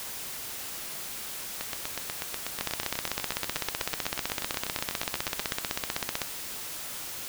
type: two click trains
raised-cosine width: 0.2 ms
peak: -14 / -10 dBFS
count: 33 / 58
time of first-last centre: 1.61-5.522 / 2.61-6.218 s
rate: 8.18 / 15.8 Hz
effects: white hiss -38 dBFS RMS until 7.28 s